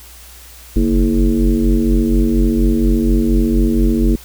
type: tone with frequency modulation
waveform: sine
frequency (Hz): 138.59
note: C#3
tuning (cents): 0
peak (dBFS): -10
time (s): 0.76-4.16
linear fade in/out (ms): 5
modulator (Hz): 93.8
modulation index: 2.3
effects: added 60 Hz sine -40 dBFS peak until 4.24 s + white hiss -40 dBFS RMS until 4.24 s